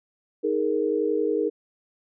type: chord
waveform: sine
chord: D# suspended fourth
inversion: none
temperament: equal with one note detuned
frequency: 313.3 / 415.3 / 466.2 Hz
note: D#4 / G#4 / A#4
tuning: +12 / 0 / 0 cents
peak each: -27 / -25 / -25 dBFS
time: 0.43-1.5 s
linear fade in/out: 20 ms
effects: none